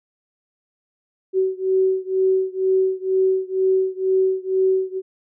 sine beating tone pair, 377.4 / 379.5 Hz, F#4 / F#4, +34 / +44 cents, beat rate 2.1 Hz, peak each -19 / -20 dBFS, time 1.33-5.02 s, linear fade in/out 50 ms, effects none

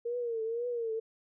sine tone with vibrato, 465.4 Hz, A#4, 3 cents flat, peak -31 dBFS, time 0.05-1 s, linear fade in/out 10 ms, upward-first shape triangle, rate 2 Hz, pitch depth 100 cents each way, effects none

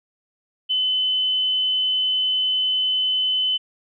sine tone, 3030 Hz, F#7, 40 cents sharp, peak -18 dBFS, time 0.69-3.58 s, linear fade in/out 20 ms, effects none

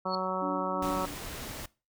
harmonic tone, 186.7 Hz, F#3, 16 cents sharp, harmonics 1 / 2 / 3 / 4 / 5 / 6 / 7, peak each -37 / -39 / -35 / -39 / -36 / -36 / -36 dBFS, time 0.05-1.06 s, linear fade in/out 10 ms
sine tone with exponential growth, 4378 Hz, C#8, 22 cents flat, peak -29 dBFS, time 0.06-0.15 s, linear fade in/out 2 ms, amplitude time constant 19 ms
sine tone with tremolo, 289.3 Hz, D4, 26 cents flat, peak -32 dBFS, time 0.41-1.15 s, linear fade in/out 20 ms, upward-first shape sine, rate 2.6 Hz, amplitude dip 65%
pink noise, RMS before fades -40 dBFS, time 0.82-1.66 s, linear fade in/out 5 ms
effects noise-tail reverb RT60 0.3 s tail -21 dB re dry

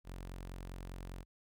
sawtooth tone, 45 Hz, F#1, 47 cents flat, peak -40 dBFS, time 0.04-1.25 s, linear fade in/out 50 ms, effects none

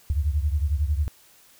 sine beating tone pair, 71.1 / 82.1 Hz, C#2 / E2, +45 / -6 cents, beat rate 11 Hz, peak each -22 / -26 dBFS, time 0.1-1.08 s, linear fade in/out 0 ms, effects white hiss -55 dBFS RMS until 1.59 s

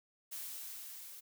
blue noise with level ramp, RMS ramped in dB -43 to -51 dBFS, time 0.31-1.21 s, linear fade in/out 20 ms, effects none

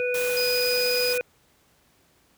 harmonic tone, 493.9 Hz, B4, in tune, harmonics 1 / 3 / 5, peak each -24 / -35 / -29 dBFS, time 0-1.21 s, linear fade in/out 0 ms
white noise, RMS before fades -33 dBFS, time 0.14-1.18 s, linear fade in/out 5 ms
square tone, 4978 Hz, D#8, in tune, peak -26 dBFS, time 0.37-1.13 s, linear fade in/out 0 ms
effects pink hiss -62 dBFS RMS until 2.37 s + high-pass 60 Hz 12 dB/octave

